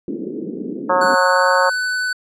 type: band-pass noise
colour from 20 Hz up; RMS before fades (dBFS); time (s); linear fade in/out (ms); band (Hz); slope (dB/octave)
pink; -27; 0.08-1.15; 2; 190 to 440; 48
type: harmonic tone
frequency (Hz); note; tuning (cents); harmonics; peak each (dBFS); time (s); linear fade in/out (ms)
181.8; F#3; -30; 3 / 4 / 5 / 6 / 7 / 8 / 9; -17 / -25 / -18 / -20 / -21 / -29 / -28; 0.89-1.7; 10
type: tone with pitch glide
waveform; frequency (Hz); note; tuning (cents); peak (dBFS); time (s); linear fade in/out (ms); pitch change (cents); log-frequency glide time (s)
square; 1480 to 1498.1; F#6 to F#6; 0 to +21; -19; 1.01-2.13; 5; +21; 1.27-1.45
effects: low-pass 8000 Hz 12 dB/octave